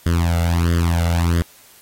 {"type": "tone with flanger", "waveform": "sawtooth", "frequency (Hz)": 84.9, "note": "F2", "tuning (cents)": -48, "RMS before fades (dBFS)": -17, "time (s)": [0.06, 1.42], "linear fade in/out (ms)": 0, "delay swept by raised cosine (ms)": [0.61, 1.45], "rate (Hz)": 1.5, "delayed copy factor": 0.95, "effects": ["white hiss -48 dBFS RMS until 1.81 s", "AAC 48 kbps"]}